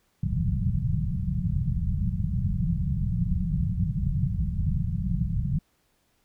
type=low-pass noise; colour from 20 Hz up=white; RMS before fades=-26 dBFS; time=0.23-5.59 s; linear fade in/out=5 ms; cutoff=190 Hz; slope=96 dB/octave; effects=pink hiss -69 dBFS RMS until 6.24 s